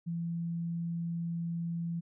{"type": "tone", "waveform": "sine", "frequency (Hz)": 168.8, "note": "E3", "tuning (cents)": 41, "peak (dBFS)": -32, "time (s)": [0.06, 2.01], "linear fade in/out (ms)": 20, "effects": []}